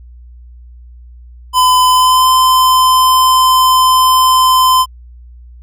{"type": "tone with pitch glide", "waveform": "square", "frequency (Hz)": [1012, 1028.5], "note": ["B5", "C6"], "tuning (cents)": [42, -30], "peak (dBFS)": -7, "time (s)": [1.53, 4.86], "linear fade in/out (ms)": 50, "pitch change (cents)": 28, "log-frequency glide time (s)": [1.88, 2.28], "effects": ["added 60 Hz sine -33 dBFS peak until 5.62 s"]}